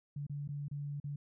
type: tone with dropouts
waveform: sine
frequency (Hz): 144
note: D3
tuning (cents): -34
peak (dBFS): -37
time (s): 0.16-1.16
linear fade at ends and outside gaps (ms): 5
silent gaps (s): 0.267-0.296 / 0.477-0.488 / 0.683-0.712 / 1.001-1.041
effects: none